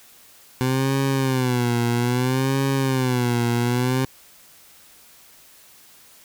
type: tone with vibrato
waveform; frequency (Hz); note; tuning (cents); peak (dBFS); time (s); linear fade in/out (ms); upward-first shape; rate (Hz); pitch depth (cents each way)
20% pulse; 127.3; C3; -47; -14; 0.61-4.05; 0; sine; 0.61; 120
effects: white hiss -50 dBFS RMS until 6.24 s